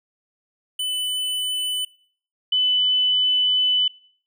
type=tone pair in turn; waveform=square / sine; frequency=3001 / 3001 Hz; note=F#7 / F#7; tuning=+24 / +24 cents; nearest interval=unison; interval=0 cents; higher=neither; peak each=-23 / -16 dBFS; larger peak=second; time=0.79-1.85 / 2.52-3.88 s; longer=second; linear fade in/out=5 ms; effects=noise-tail reverb RT60 0.5 s tail -21 dB re dry